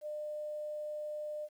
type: tone with quantisation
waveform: sine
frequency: 602 Hz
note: D5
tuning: 43 cents sharp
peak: -37 dBFS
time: 0.01-1.49 s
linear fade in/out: 50 ms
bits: 11
effects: none